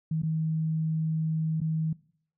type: tone with dropouts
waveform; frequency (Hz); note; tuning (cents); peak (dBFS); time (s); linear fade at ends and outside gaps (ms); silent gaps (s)
sine; 158.9; D#3; +37; -25; 0.11-1.93; 5; 0.22-0.232 / 1.604-1.614
effects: noise-tail reverb RT60 0.6 s tail -21 dB re dry